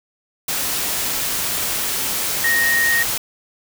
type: tone in noise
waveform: sine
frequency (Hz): 1864.7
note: A#6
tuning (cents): 0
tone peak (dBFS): -15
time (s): 2.44-3.03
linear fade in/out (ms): 5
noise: white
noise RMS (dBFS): -22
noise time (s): 0.48-3.18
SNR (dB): +4
effects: none